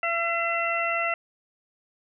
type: harmonic tone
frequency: 676 Hz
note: E5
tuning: 43 cents sharp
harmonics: 1 / 2 / 3 / 4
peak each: -29 / -29 / -29 / -29 dBFS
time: 0.03-1.14 s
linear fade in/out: 2 ms
effects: none